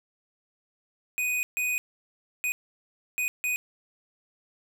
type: tone bursts at uneven times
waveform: square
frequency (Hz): 2489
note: D#7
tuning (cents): 0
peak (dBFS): -26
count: 5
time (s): 1.18-1.43 / 1.57-1.78 / 2.44-2.52 / 3.18-3.28 / 3.44-3.56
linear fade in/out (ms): 0
effects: none